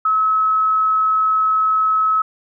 sine tone, 1289 Hz, E6, 39 cents flat, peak -13 dBFS, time 0.05-2.22 s, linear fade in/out 5 ms, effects none

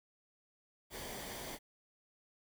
pink noise with comb filter, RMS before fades -45 dBFS, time 0.9-1.59 s, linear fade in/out 50 ms, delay 0.75 ms, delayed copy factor -0.5, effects none

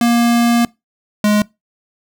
square tone pair in turn, 236.1 / 209.3 Hz, A#3 / G#3, +22 / +14 cents, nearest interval major second, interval 208 cents, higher first, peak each -11 dBFS, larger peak neither, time 0.01-0.65 / 1.24-1.42 s, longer first, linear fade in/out 2 ms, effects noise-tail reverb RT60 0.2 s tail -22 dB re dry

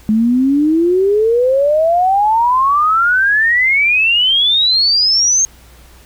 sine exponential sweep, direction up, 211.7 to 6490 Hz, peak -9 dBFS, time 0.09-5.45 s, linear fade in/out 0 ms, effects added 60 Hz sine -42 dBFS peak until 6.05 s + pink hiss -45 dBFS RMS until 6.05 s

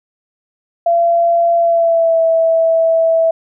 sine tone with pitch glide, 681 to 655.5 Hz, F5 to E5, -44 to -10 cents, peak -9 dBFS, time 0.86-3.31 s, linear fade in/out 5 ms, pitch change -66 cents, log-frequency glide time 1.56-2.21 s, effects none

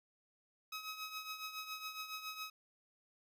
15% pulse tone with tremolo, 1273 Hz, D#6, 39 cents sharp, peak -34 dBFS, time 0.72-2.5 s, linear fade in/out 5 ms, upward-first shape triangle, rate 7.2 Hz, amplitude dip 70%, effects none

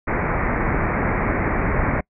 pink low-pass noise, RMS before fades -21 dBFS, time 0.07-2.01 s, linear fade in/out 10 ms, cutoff 2300 Hz, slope 96 dB/octave, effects noise-tail reverb RT60 0.1 s tail -26 dB re dry

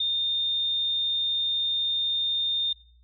sine tone, 3636 Hz, A#7, 44 cents flat, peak -23 dBFS, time 0-2.73 s, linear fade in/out 5 ms, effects noise-tail reverb RT60 0.5 s tail -21 dB re dry + added 60 Hz sine -54 dBFS peak until 3.03 s

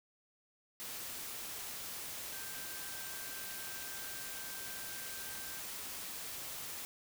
sine tone in noise, 1568 Hz, G6, in tune, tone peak -52 dBFS, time 2.33-5.59 s, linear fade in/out 0 ms, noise white, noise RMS -44 dBFS, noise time 0.8-6.85 s, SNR -11 dB, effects none

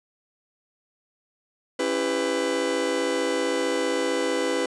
40% pulse chord, C# half-diminished seventh, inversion none, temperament just, 277.2 / 332.6 / 399.1 / 498.9 Hz, C#4 / E4 / G4 / B4, 0 / +16 / +31 / +17 cents, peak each -30 / -29 / -29 / -25 dBFS, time 1.79-4.66 s, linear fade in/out 5 ms, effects resampled to 22050 Hz

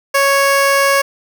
15% pulse tone, 554 Hz, C#5, 1 cent flat, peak -4 dBFS, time 0.14-1.02 s, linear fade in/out 10 ms, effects none

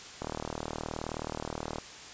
click train, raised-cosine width 1 ms, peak -20 dBFS, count 62, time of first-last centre 0.22-1.784 s, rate 39 Hz, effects white hiss -46 dBFS RMS until 2.13 s + resampled to 16000 Hz

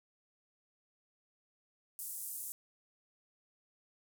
pink band-pass noise, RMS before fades -43 dBFS, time 1.99-2.52 s, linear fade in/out 0 ms, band 8900 to 16000 Hz, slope 24 dB/octave, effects none

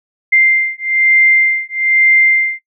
sine beating tone pair, 2093 / 2094.1 Hz, C7 / C7, 0 / +1 cents, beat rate 1.1 Hz, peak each -12 dBFS, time 0.32-2.6 s, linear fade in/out 10 ms, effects noise-tail reverb RT60 0.1 s tail -20 dB re dry

